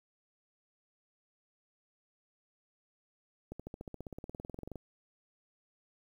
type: accelerating click train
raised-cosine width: 2 ms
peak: -29 dBFS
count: 23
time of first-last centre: 3.52-4.757 s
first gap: 76 ms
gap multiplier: 0.97
effects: 10-bit